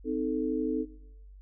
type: chord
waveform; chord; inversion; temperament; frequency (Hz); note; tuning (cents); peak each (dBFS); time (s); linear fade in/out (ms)
sine; A diminished; first; equal with one note detuned; 258.9 / 311.1 / 440; C4 / Eb4 / A4; -18 / 0 / 0; -32; 0.04-0.86; 50
effects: noise-tail reverb RT60 0.8 s tail -17 dB re dry + added 48 Hz sine -47 dBFS peak until 1.41 s